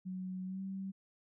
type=tone with pitch glide; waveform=sine; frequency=185.5 to 192.71 Hz; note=F#3 to G3; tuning=+5 to -29 cents; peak=-38 dBFS; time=0.05-0.92 s; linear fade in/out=20 ms; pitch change=+66 cents; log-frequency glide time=0.45-0.62 s; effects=none